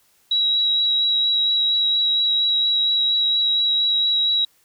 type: tone with vibrato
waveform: sine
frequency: 3873 Hz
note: B7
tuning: 35 cents flat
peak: -16 dBFS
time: 0.31-4.45 s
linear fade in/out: 5 ms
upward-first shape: sine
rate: 4.3 Hz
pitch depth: 11 cents each way
effects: white hiss -60 dBFS RMS until 4.64 s